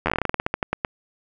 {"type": "slowing click train", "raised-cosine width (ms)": 0.5, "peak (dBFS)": -6, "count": 18, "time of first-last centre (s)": [0.06, 0.848], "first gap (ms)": 11, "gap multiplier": 1.16, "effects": []}